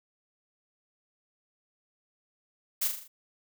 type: noise with echo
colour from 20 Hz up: blue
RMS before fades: -28 dBFS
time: 2.81-2.88 s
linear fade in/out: 10 ms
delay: 40 ms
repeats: 5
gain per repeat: -5 dB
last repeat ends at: 3.08 s
effects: none